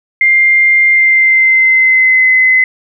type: tone with pitch glide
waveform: sine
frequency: 2100 to 2039 Hz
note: C7 to C7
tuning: +6 to -45 cents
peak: -5 dBFS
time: 0.21-2.64 s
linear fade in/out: 2 ms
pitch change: -51 cents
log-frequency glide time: 0.92-2.29 s
effects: none